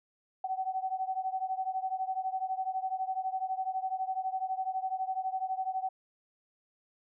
sine beating tone pair, 752 / 764 Hz, F#5 / G5, +28 / -45 cents, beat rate 12 Hz, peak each -33 / -35 dBFS, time 0.44-5.89 s, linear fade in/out 5 ms, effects none

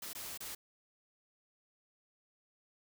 white noise with dropouts, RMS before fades -44 dBFS, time 0.02-0.55 s, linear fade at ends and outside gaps 5 ms, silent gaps 0.132-0.15 / 0.376-0.404 s, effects none

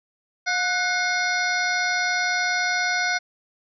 harmonic tone with a mistuned harmonic, 717 Hz, F5, 45 cents sharp, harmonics 1 / 2 / 3 / 5 / 6 / 7 / 8, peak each -28 / -24 / -26 / -37 / -33 / -33 / -33 dBFS, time 0.46-3.19 s, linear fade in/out 20 ms, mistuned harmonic 2, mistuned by +58 cents, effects none

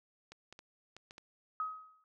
clicks, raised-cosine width 0.2 ms, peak -33 dBFS, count 6, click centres 0.32 / 0.526 / 0.591 / 0.966 / 1.109 / 1.181 s
sine tone with exponential decay, 1266 Hz, D#6, 30 cents sharp, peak -31 dBFS, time 1.6-2.04 s, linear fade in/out 1 ms, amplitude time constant 95 ms
effects none

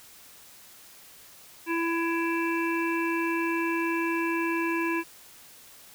harmonic tone, 333.6 Hz, E4, 21 cents sharp, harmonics 1 / 3 / 5 / 7 / 8, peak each -27 / -32 / -34 / -35 / -36 dBFS, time 1.66-5.04 s, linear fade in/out 50 ms, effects white hiss -51 dBFS RMS until 5.94 s

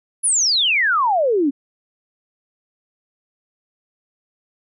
sine exponential sweep, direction down, 10610 to 261.6 Hz, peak -14 dBFS, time 0.23-1.51 s, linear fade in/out 20 ms, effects none

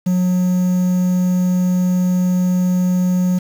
triangle tone with quantisation, 181.4 Hz, F#3, 34 cents flat, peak -11 dBFS, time 0.06-3.39 s, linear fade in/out 10 ms, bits 6, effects none

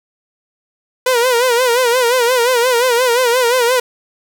sawtooth tone with vibrato, 490 Hz, B4, 14 cents flat, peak -7 dBFS, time 1.06-3.8 s, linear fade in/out 5 ms, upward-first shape sine, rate 5.7 Hz, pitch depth 97 cents each way, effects none

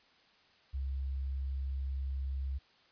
sine tone, 67.3 Hz, C2, 49 cents sharp, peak -33 dBFS, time 0.73-2.59 s, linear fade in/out 20 ms, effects white hiss -65 dBFS RMS until 2.91 s + resampled to 11025 Hz

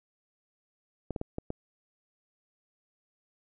clicks, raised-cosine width 2 ms, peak -20 dBFS, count 5, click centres 1.107 / 1.162 / 1.214 / 1.384 / 1.504 s, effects none

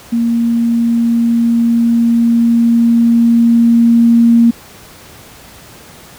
sine tone with level ramp, 233.1 Hz, A#3, in tune, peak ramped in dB -10 to -4 dBFS, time 0.12-4.51 s, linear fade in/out 10 ms, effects pink hiss -37 dBFS RMS until 6.18 s + high-pass 60 Hz 12 dB/octave

